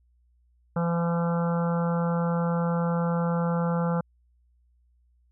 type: harmonic tone with a mistuned harmonic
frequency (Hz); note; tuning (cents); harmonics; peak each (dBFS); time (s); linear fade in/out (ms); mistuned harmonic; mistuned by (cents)
170; F3; -46; 1 / 3 / 4 / 5 / 6 / 7 / 8 / 9; -24 / -30 / -41 / -35 / -40 / -39 / -37 / -46; 0.76-4.01; 5; 4; +16
effects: added 60 Hz sine -61 dBFS peak until 5.31 s